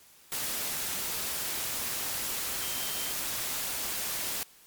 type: tone in noise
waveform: sine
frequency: 3136 Hz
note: G7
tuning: in tune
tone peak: -42 dBFS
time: 2.61-3.12 s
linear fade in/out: 0 ms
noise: white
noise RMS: -33 dBFS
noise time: 0.32-4.43 s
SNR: -12 dB
effects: white hiss -57 dBFS RMS until 4.66 s + MP3 96 kbps